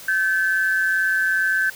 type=tone pair together; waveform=sine; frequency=1543 / 1725.2 Hz; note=G6 / A6; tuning=-28 / -35 cents; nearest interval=major second; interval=193 cents; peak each=-18 / -24 dBFS; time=0.08-1.7 s; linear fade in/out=5 ms; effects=white hiss -40 dBFS RMS until 1.75 s